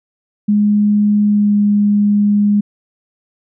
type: tone with pitch glide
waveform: sine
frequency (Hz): 207.7 to 205.8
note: G#3 to G#3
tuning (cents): 0 to -16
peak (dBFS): -9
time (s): 0.48-2.61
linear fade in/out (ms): 10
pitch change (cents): -16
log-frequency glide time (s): 1.25-1.56
effects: none